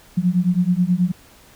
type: beating tone pair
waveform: sine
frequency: 174.61 / 183.91 Hz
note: F3 / F#3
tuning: 0 / -10 cents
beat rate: 9.3 Hz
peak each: -18 dBFS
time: 0.17-1.12 s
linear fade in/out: 10 ms
effects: pink hiss -49 dBFS RMS until 1.55 s